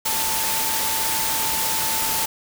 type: tone in noise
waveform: sine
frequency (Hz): 887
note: A5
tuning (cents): +14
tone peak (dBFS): -29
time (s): 0.05-2.26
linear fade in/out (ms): 10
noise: white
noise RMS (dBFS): -23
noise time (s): 0.05-2.26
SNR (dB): -9
effects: none